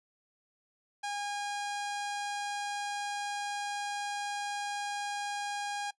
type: tone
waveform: sawtooth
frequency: 816 Hz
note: G#5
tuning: 31 cents flat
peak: -30 dBFS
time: 1.03-5.91 s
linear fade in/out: 10 ms
effects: noise-tail reverb RT60 0.1 s tail -20 dB re dry + resampled to 22050 Hz